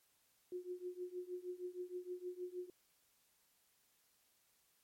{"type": "tone with tremolo", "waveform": "sine", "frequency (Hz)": 360.5, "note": "F#4", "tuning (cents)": -45, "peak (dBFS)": -39, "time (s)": [0.52, 2.7], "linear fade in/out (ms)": 2, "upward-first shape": "triangle", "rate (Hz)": 6.4, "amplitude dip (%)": 95, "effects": ["white hiss -75 dBFS RMS until 4.83 s", "MP3 64 kbps"]}